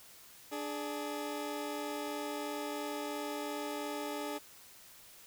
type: tone pair together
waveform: 20% pulse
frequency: 294.3 / 420 Hz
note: D4 / G#4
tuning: +4 / +19 cents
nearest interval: tritone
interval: 615 cents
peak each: -34 / -36 dBFS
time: 0.51-4.39 s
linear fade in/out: 20 ms
effects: white hiss -56 dBFS RMS until 5.26 s